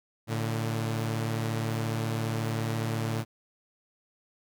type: tone pair together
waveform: sawtooth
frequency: 112.33 / 146.83 Hz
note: A2 / D3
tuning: +36 / 0 cents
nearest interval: perfect fourth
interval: 464 cents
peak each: -25 / -31 dBFS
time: 0.27-3.25 s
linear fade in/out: 50 ms
effects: none